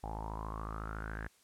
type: tone with low-pass filter sweep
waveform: sawtooth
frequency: 53.9 Hz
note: A1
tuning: 35 cents flat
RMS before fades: -41 dBFS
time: 0.03-1.28 s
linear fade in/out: 10 ms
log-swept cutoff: 810 to 1700 Hz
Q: 9.4
effects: white hiss -67 dBFS RMS until 1.43 s + low-pass 11000 Hz 12 dB/octave